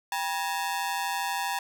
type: ring-modulated tone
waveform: sawtooth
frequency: 880 Hz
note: A5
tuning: in tune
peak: -21 dBFS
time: 0.12-1.59 s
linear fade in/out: 2 ms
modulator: 86.2 Hz
effects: none